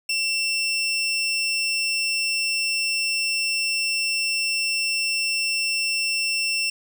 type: tone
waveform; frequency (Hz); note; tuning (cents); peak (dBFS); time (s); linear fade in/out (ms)
20% pulse; 2700; E7; +41; -17; 0.09-6.7; 5
effects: none